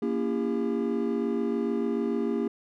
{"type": "chord", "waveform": "triangle", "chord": "A# diminished seventh", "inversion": "none", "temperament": "just", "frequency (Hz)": [233.1, 279.7, 335.6, 402.8], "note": ["A#3", "C#4", "E4", "G4"], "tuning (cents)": [0, 16, 31, 47], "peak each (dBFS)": [-27, -31, -31, -28], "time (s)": [0.02, 2.48], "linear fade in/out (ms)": 5, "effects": []}